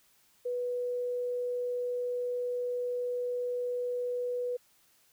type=tone; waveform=sine; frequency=491.5 Hz; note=B4; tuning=8 cents flat; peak=-30 dBFS; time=0.45-4.57 s; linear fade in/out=10 ms; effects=white hiss -66 dBFS RMS until 5.12 s